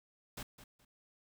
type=noise with echo; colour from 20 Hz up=pink; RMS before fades=-44 dBFS; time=0.37-0.43 s; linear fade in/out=5 ms; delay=210 ms; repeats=2; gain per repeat=-12 dB; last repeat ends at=0.85 s; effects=none